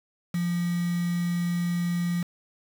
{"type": "tone with quantisation", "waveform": "sine", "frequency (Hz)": 173.8, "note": "F3", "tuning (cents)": -8, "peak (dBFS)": -24, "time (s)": [0.34, 2.23], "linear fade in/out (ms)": 5, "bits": 6, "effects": []}